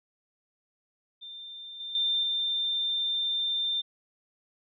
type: tone with level steps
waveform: sine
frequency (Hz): 3588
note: A7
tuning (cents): +33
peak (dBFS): -40 / -35 / -24 / -26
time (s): 1.21-3.82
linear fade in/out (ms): 20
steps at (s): 1.8 / 1.95 / 2.23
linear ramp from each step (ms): 2
effects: none